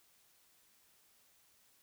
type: silence
effects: white hiss -69 dBFS RMS until 1.82 s